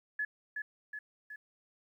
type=tone with echo; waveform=sine; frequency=1707 Hz; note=G#6; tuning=47 cents sharp; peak=-31 dBFS; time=0.19-0.25 s; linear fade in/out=5 ms; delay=370 ms; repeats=3; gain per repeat=-4 dB; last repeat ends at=1.36 s; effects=12-bit